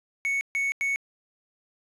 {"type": "tone bursts at uneven times", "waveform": "triangle", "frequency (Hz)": 2217, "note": "C#7", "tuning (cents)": 0, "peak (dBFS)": -22, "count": 3, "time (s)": [[0.25, 0.41], [0.55, 0.72], [0.81, 0.96]], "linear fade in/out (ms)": 0, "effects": ["resampled to 32000 Hz", "9-bit"]}